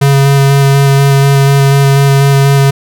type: tone with vibrato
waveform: square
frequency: 138.59 Hz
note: C#3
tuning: in tune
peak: -5 dBFS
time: 0.01-2.71 s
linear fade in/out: 10 ms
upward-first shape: square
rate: 4.1 Hz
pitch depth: 10 cents each way
effects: none